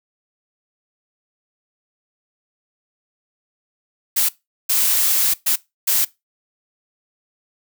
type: noise bursts at uneven times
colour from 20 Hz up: blue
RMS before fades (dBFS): -17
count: 4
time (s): 4.16-4.29 / 4.69-5.34 / 5.46-5.56 / 5.87-6.05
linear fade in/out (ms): 10
effects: noise-tail reverb RT60 0.2 s tail -20 dB re dry